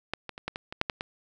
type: clicks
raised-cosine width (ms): 0.3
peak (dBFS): -13 / -20 / -24 / -15 / -18 / -21 / -7 / -12 / -16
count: 9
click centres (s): 0.136 / 0.293 / 0.379 / 0.48 / 0.559 / 0.725 / 0.814 / 0.898 / 1.009
effects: none